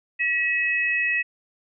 sine tone pair together, 1927.7 / 2568 Hz, B6 / E7, -42 / -46 cents, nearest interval perfect fourth, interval 496 cents, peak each -23 dBFS, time 0.19-1.23 s, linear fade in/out 20 ms, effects none

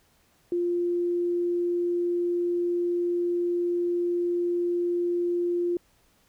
sine tone, 349.2 Hz, F4, in tune, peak -23 dBFS, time 0.52-5.77 s, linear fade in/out 2 ms, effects pink hiss -64 dBFS RMS until 6.28 s

